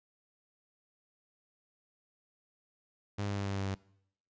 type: tone with pitch steps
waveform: sawtooth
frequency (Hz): 101.7 / 100.71 / 99.72 / 98.75 / 97.78 / 96.83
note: G#2 / G2 / G2 / G2 / G2 / G2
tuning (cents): -36 / +47 / +30 / +13 / -4 / -21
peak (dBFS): -29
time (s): 3.18-3.75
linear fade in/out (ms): 10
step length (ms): 95
effects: noise-tail reverb RT60 0.7 s tail -22 dB re dry + resampled to 16000 Hz